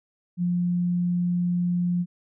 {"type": "tone", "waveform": "sine", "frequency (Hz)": 176.3, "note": "F3", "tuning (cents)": 17, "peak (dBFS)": -21, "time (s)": [0.37, 2.06], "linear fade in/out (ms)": 50, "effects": []}